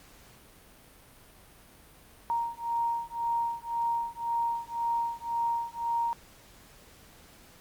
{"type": "beating tone pair", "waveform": "sine", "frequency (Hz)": [932.3, 934.2], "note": ["A#5", "A#5"], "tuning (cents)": [0, 3], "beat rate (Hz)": 1.9, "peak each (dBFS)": -31, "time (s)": [2.3, 6.13], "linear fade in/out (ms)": 0, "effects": ["pink hiss -55 dBFS RMS until 7.6 s", "Opus 48 kbps"]}